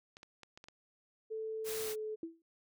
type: clicks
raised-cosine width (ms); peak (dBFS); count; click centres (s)
0.2; -34; 6; 0.169 / 0.231 / 0.433 / 0.575 / 0.641 / 0.685
type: tone with pitch glide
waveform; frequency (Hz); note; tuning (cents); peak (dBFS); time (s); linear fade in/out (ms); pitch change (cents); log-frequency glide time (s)
sine; 440 to 431.7; A4 to A4; 0 to -33; -37; 1.3-2.16; 20; -33; 1.83-1.89
type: noise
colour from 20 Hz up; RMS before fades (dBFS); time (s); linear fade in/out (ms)
white; -42; 1.64-1.96; 50
type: tone with exponential decay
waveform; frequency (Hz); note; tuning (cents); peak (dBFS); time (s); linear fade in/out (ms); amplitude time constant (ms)
sine; 329.6; E4; 0; -35; 2.23-2.42; 2; 40
effects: none